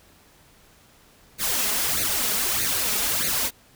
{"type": "noise with flanger", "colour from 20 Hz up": "white", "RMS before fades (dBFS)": -24, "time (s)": [1.38, 3.51], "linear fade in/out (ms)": 50, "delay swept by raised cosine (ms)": [0.46, 4.86], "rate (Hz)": 1.6, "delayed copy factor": 0.8, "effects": ["pink hiss -55 dBFS RMS until 3.75 s"]}